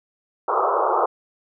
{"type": "band-pass noise", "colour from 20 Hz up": "white", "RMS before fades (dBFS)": -20, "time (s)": [0.48, 1.06], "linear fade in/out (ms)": 5, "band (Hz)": [360, 1300], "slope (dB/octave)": 96, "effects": []}